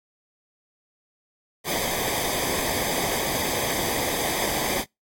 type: noise with comb filter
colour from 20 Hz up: pink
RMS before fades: -26 dBFS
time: 1.64-4.85 s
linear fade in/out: 50 ms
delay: 0.72 ms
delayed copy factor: -0.75
effects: noise-tail reverb RT60 0.2 s tail -26 dB re dry + AAC 64 kbps